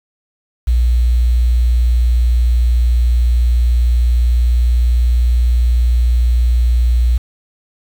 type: tone with quantisation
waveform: sine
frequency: 59.9 Hz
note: A#1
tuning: 48 cents sharp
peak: -9 dBFS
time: 0.67-7.18 s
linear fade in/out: 10 ms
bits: 6
effects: none